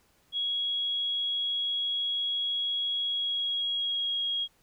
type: tone with pitch glide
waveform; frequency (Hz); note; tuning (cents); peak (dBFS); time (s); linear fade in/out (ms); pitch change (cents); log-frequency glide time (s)
sine; 3322 to 3284; G#7 to G#7; 0 to -20; -27; 0.32-4.48; 50; -20; 2.99-4.24
effects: pink hiss -66 dBFS RMS until 4.62 s